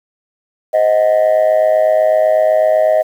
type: tone with amplitude modulation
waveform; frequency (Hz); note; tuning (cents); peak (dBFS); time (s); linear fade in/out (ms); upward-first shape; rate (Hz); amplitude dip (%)
sine; 627; D#5; +13; -3; 0.73-3.03; 20; sine; 108; 85
effects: tanh soft clip ceiling -5 dBFS + 7-bit